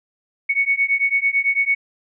sine beating tone pair, 2217 / 2226 Hz, C#7 / C#7, 0 / +7 cents, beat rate 9 Hz, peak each -19 dBFS, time 0.49-1.75 s, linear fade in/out 10 ms, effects none

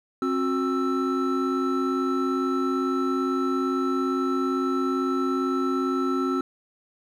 triangle tone cluster, 266.6 / 364.3 / 1324 Hz, C4 / F#4 / E6, +33 / -27 / +7 cents, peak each -23 / -25 / -27 dBFS, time 0.22-6.41 s, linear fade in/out 2 ms, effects none

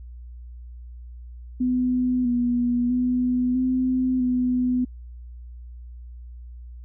sine tone with pitch steps, 251.2 / 242.6 / 249.4 / 256.3 / 250 Hz, B3 / B3 / B3 / C4 / B3, +30 / -31 / +17 / -36 / +21 cents, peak -19 dBFS, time 1.6-4.85 s, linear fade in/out 10 ms, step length 650 ms, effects added 60 Hz sine -37 dBFS peak until 6.84 s

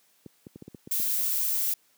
clicks, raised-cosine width 3 ms, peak -27 dBFS, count 8, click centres 0.262 / 0.468 / 0.559 / 0.623 / 0.68 / 0.747 / 0.874 / 0.999 s
violet noise, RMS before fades -27 dBFS, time 0.91-1.74 s, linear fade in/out 5 ms
effects white hiss -65 dBFS RMS until 1.97 s + high-pass 150 Hz 12 dB/octave

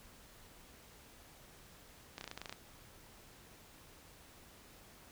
clicks, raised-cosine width 0.2 ms, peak -26 dBFS, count 10, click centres 2.181 / 2.211 / 2.242 / 2.277 / 2.314 / 2.376 / 2.416 / 2.458 / 2.495 / 2.526 s, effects pink hiss -59 dBFS RMS until 5.11 s

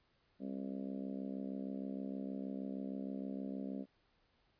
harmonic tone, 66.4 Hz, C2, 26 cents sharp, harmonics 3 / 4 / 5 / 6 / 7 / 8 / 9 / 10, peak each -43 / -43 / -55 / -54 / -56 / -55 / -54 / -60 dBFS, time 0.39-3.86 s, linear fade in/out 50 ms, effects pink hiss -75 dBFS RMS until 4.59 s + resampled to 11025 Hz

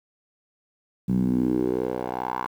10% pulse tone with band-pass filter sweep, 62.4 Hz, B1, 19 cents sharp, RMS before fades -25 dBFS, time 1.08-2.47 s, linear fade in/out 10 ms, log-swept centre 170 to 1100 Hz, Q 3.5, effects 9-bit

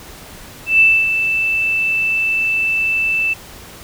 sine tone with ADSR envelope, 2648 Hz, E7, 7 cents sharp, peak -6 dBFS, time 0.66-3.34 s, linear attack 140 ms, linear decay 260 ms, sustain -8 dB, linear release 12 ms, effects pink hiss -37 dBFS RMS until 3.83 s

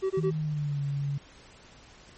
triangle tone bursts, 382.4 Hz, G4, 43 cents flat, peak -22 dBFS, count 3, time 0.02-0.311 s, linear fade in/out 20 ms, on 83 ms, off 21 ms
sine tone with pitch glide, 158.6 to 141.3 Hz, D#3 to C#3, +33 to +34 cents, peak -27 dBFS, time 0.17-1.18 s, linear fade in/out 5 ms, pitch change -199 cents, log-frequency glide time 0.28-0.81 s
effects pink hiss -53 dBFS RMS until 2.17 s + MP3 32 kbps

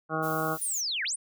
harmonic tone, 158.5 Hz, D#3, 32 cents sharp, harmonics 1 / 2 / 3 / 4 / 5 / 7 / 8 / 9, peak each -35 / -35 / -35 / -35 / -35 / -35 / -35 / -35 dBFS, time 0.09-0.58 s, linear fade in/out 50 ms
violet noise, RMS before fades -40 dBFS, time 0.22-0.82 s, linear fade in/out 20 ms
sine linear two-way sweep, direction down then up, 9840 to 1480 to 9840 Hz, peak -28 dBFS, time 0.61-1.16 s, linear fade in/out 10 ms, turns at 1.04 s
effects none

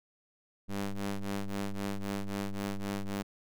sawtooth ring-modulated tone, 100.2 Hz, G2, 38 cents sharp, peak -26 dBFS, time 0.68-3.23 s, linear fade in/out 20 ms, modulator 98.3 Hz, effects none

